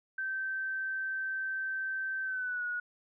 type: tone with pitch glide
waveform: sine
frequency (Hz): 1551 to 1455.5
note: G6 to F#6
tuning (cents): -19 to -29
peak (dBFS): -32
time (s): 0.18-2.8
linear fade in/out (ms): 5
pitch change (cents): -110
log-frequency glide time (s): 2.23-2.65
effects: none